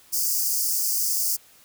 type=high-pass noise; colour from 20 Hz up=white; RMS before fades=-24 dBFS; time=0.12-1.37 s; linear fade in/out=20 ms; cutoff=4700 Hz; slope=96 dB/octave; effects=white hiss -54 dBFS RMS until 1.64 s